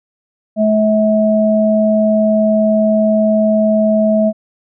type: tone pair together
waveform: sine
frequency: 215.2 / 644.9 Hz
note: A3 / E5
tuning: -38 / -38 cents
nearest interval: octave + perfect fifth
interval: 1900 cents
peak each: -12 dBFS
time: 0.56-4.33 s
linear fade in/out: 50 ms
effects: none